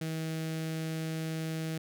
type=tone with notch filter; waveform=sawtooth; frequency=160.1 Hz; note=D#3; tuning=50 cents sharp; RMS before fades=-35 dBFS; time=0.01-1.78 s; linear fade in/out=5 ms; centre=1000 Hz; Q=1.3; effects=none